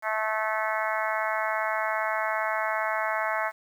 harmonic tone, 217.5 Hz, A3, 20 cents flat, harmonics 3 / 4 / 5 / 6 / 7 / 8 / 9 / 10, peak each -31 / -32 / -33 / -34 / -34 / -35 / -36 / -36 dBFS, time 0.02-3.52 s, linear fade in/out 50 ms, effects 9-bit

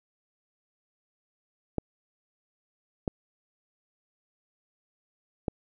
clicks, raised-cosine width 2 ms, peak -14 dBFS, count 3, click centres 1.783 / 3.078 / 5.482 s, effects none

